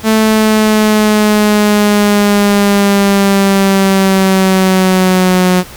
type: linear sweep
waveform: sawtooth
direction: down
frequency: 220 to 181.5 Hz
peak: -3 dBFS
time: 0.03-5.64 s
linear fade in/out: 50 ms
effects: pink hiss -32 dBFS RMS until 5.76 s